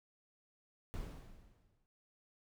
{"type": "noise with exponential decay", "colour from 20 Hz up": "brown", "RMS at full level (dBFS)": -40, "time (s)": [0.94, 1.86], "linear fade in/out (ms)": 0, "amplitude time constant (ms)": 200, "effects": []}